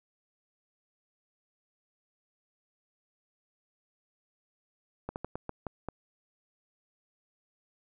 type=slowing click train; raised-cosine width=1 ms; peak=-21 dBFS; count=7; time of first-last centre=5.09-5.887 s; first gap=69 ms; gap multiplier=1.26; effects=none